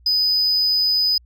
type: tone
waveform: sine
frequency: 4994 Hz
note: D#8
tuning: 6 cents sharp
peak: -13 dBFS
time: 0.06-1.18 s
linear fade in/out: 5 ms
effects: tanh soft clip ceiling -14 dBFS + added 60 Hz sine -48 dBFS peak until 1.25 s